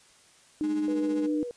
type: tone with pitch glide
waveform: sine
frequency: 305.2 to 301.9 Hz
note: D#4 to D4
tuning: -33 to +48 cents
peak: -25 dBFS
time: 0.61-1.43 s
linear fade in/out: 0 ms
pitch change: -19 cents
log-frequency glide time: 0.77-1.31 s
type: tone with tremolo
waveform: 35% pulse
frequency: 208.7 Hz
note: G#3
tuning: 9 cents sharp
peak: -34 dBFS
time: 0.63-1.27 s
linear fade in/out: 10 ms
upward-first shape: triangle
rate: 15 Hz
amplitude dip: 70%
type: tone with vibrato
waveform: sine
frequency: 483.9 Hz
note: B4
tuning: 35 cents flat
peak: -33 dBFS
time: 0.88-1.51 s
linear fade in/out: 0 ms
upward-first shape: square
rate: 7.5 Hz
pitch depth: 14 cents each way
effects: white hiss -58 dBFS RMS until 1.56 s + resampled to 22050 Hz